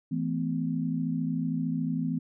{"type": "chord", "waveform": "sine", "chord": "E suspended fourth", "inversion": "none", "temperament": "equal with one note detuned", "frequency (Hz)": [164.81, 220, 253.4], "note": ["E3", "A3", "B3"], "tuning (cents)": [0, 0, 45], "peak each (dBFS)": [-30, -34, -30], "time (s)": [0.11, 2.19], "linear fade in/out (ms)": 10, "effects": []}